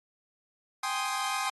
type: chord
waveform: sawtooth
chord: Ab major seventh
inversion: third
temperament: equal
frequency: 784 / 830.6 / 1046.5 / 1244.5 Hz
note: G5 / Ab5 / C6 / Eb6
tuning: 0 / 0 / 0 / 0 cents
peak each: -31 / -34 / -30 / -31 dBFS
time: 0.83-1.5 s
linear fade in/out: 5 ms
effects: AAC 32 kbps